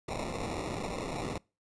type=noise with sample-and-hold; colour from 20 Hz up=violet; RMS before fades=-36 dBFS; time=0.08-1.38 s; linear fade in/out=5 ms; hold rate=1575 Hz; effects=noise-tail reverb RT60 0.3 s tail -25 dB re dry + resampled to 22050 Hz